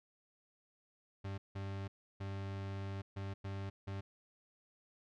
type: tone bursts at uneven times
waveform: 40% pulse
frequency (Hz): 98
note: G2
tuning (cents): 0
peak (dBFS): -39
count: 6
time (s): 1.24-1.38 / 1.55-1.88 / 2.2-3.02 / 3.16-3.34 / 3.44-3.7 / 3.87-4.01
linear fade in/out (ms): 10
effects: low-pass 4000 Hz 12 dB/octave